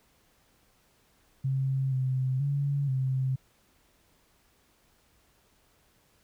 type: tone with pitch steps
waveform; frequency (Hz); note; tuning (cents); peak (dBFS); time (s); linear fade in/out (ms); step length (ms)
sine; 133.9 / 130.2 / 141.4 / 131.5; C3 / C3 / C#3 / C3; +40 / -8 / +35 / +9; -25; 1.44-3.36; 10; 480
effects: pink hiss -66 dBFS RMS until 6.23 s